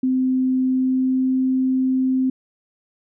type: tone with pitch glide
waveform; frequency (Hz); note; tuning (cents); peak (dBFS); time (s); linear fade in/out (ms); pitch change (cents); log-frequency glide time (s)
sine; 258.4 to 260; C4 to C4; -21 to -11; -16; 0.03-2.3; 5; +10; 0.59-1.38
effects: none